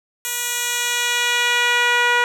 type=tone with band-pass filter sweep; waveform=10% pulse; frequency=483.2 Hz; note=B4; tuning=38 cents flat; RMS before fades=-19 dBFS; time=0.25-2.24 s; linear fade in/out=0 ms; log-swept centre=11000 to 1400 Hz; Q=0.71; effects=none